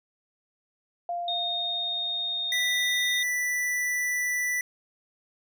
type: tone with exponential decay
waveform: sine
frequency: 696 Hz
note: F5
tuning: 6 cents flat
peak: -27 dBFS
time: 1.09-3.76 s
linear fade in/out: 2 ms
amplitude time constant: 580 ms
type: tone with pitch glide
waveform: sine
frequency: 3691 to 3670 Hz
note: A#7 to A#7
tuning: -18 to -28 cents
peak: -27 dBFS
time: 1.28-3.23 s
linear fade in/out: 2 ms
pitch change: -10 cents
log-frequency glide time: 2.29-2.77 s
type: tone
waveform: square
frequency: 1975.5 Hz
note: B6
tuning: in tune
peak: -26 dBFS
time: 2.52-4.61 s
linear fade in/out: 2 ms
effects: none